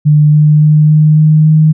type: tone with pitch steps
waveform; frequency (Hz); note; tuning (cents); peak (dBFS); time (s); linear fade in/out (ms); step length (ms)
sine; 150 / 151.13 / 152.27 / 153.42 / 154.57 / 155.74; D3 / D3 / D#3 / D#3 / D#3 / D#3; +37 / +50 / -37 / -24 / -11 / +2; -3; 0.05-1.73; 20; 280
effects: none